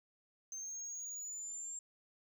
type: exponential sweep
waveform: sine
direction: up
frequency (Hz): 6270 to 7440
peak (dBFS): -39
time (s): 0.52-1.79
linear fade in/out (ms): 2
effects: tanh soft clip ceiling -41 dBFS + 12-bit